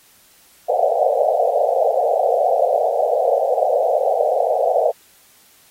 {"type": "band-pass noise", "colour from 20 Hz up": "white", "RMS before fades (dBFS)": -17, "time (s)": [0.68, 4.92], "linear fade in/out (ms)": 20, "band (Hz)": [470, 760], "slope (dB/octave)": 96, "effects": ["white hiss -52 dBFS RMS until 5.7 s", "AAC 48 kbps"]}